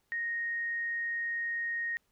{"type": "tone", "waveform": "sine", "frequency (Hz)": 1864.7, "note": "A#6", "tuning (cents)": 0, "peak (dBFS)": -31, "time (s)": [0.12, 1.97], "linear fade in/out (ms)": 0, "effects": ["pink hiss -75 dBFS RMS until 2.11 s"]}